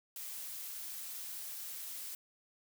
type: noise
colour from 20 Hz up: blue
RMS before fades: -44 dBFS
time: 0.16-2.15 s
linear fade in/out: 2 ms
effects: none